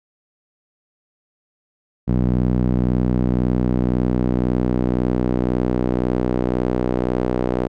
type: tone with band-pass filter sweep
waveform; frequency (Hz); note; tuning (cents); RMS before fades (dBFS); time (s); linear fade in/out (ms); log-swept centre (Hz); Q
sawtooth; 61.9; B1; +5; -19; 2.07-7.68; 20; 190 to 420; 1.2
effects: none